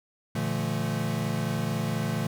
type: chord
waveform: square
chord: Bb major seventh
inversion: none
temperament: equal with one note detuned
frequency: 116.54 / 146.83 / 170.92 / 220 Hz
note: Bb2 / D3 / F3 / A3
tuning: 0 / 0 / -37 / 0 cents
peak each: -33 dBFS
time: 0.35-2.27 s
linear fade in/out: 5 ms
effects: none